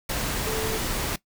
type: tone in noise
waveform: sine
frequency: 440 Hz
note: A4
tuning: in tune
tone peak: -28 dBFS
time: 0.47-0.78 s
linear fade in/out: 5 ms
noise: pink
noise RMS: -28 dBFS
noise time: 0.09-1.16 s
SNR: -3 dB
effects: noise-tail reverb RT60 0.1 s tail -18 dB re dry